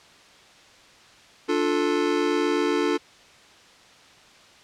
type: chord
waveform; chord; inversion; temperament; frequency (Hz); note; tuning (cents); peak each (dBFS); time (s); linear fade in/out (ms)
square; D minor; none; just; 293.7 / 352.4 / 440.5; D4 / F4 / A4; 0 / +16 / +2; -26; 1.48-2.98; 20
effects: white hiss -51 dBFS RMS until 4.63 s + low-pass 5000 Hz 12 dB/octave